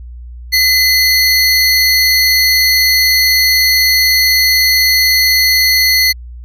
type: tone pair together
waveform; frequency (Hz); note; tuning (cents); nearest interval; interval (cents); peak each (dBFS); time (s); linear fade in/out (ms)
square; 2030 / 4346; B6 / C#8; +47 / -35; octave + minor second; 1318; -12 / -11; 0.52-6.13; 20
effects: added 60 Hz sine -27 dBFS peak until 6.44 s